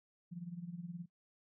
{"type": "tone with tremolo", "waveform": "sine", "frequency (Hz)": 173.3, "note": "F3", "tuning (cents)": -13, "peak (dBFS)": -39, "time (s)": [0.31, 1.06], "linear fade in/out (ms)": 20, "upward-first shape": "sine", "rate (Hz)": 19, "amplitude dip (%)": 75, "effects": ["noise-tail reverb RT60 0.1 s tail -21 dB re dry"]}